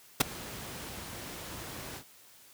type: noise with ADSR envelope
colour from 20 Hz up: pink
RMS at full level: -18 dBFS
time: 0.2-2.04 s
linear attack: 11 ms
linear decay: 8 ms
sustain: -24 dB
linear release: 75 ms
effects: white hiss -57 dBFS RMS until 2.53 s + high-pass 60 Hz 12 dB/octave